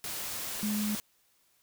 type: tone in noise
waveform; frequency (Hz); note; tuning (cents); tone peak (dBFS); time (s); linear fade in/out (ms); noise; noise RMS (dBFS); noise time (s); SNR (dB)
sine; 210; G#3; +19; -29; 0.63-0.95; 0; white; -37; 0.04-1; +5
effects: white hiss -69 dBFS RMS until 1.62 s